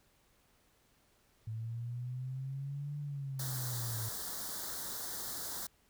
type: linear two-way sweep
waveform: sine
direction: up then down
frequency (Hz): 109.4 to 146.83 to 109.4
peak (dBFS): -37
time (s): 1.47-4.09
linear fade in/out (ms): 5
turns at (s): 2.98
type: band-stop noise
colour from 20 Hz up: white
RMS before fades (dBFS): -41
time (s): 3.39-5.67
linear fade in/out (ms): 5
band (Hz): 1800 to 3600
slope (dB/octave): 48
effects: pink hiss -70 dBFS RMS until 5.89 s